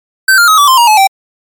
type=tone with pitch steps; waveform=square; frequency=1546 / 1401.4 / 1270.3 / 1151.5 / 1043.8 / 946.2 / 857.7 / 777.5 Hz; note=G6 / F6 / D#6 / D6 / C6 / A#5 / A5 / G5; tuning=-24 / +6 / +36 / -34 / -4 / +26 / -44 / -14 cents; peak=-4 dBFS; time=0.28-1.072 s; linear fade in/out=5 ms; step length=99 ms; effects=MP3 96 kbps